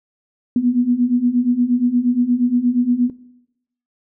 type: beating tone pair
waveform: sine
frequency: 239.4 / 247.9 Hz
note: A#3 / B3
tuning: +46 / +7 cents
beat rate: 8.5 Hz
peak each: -19 / -15 dBFS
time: 0.56-3.1 s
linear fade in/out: 2 ms
effects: noise-tail reverb RT60 0.8 s tail -17 dB re dry